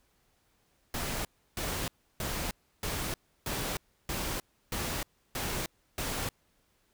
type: noise bursts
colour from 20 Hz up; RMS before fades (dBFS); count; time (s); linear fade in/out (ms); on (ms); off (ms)
pink; -34; 9; 0.94-6.29; 2; 310; 320
effects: pink hiss -71 dBFS RMS until 6.93 s